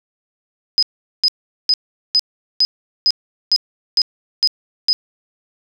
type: tone bursts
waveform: sine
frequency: 5020 Hz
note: D#8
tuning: 15 cents sharp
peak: -10 dBFS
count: 10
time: 0.78-4.93 s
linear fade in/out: 0 ms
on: 46 ms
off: 410 ms
effects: none